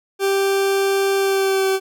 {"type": "tone with pitch glide", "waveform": "40% pulse", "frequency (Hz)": [392, 384.4], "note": ["G4", "G4"], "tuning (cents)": [0, -34], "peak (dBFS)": -15, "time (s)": [0.19, 1.8], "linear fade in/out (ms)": 50, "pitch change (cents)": -34, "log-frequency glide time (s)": [1.16, 1.69], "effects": []}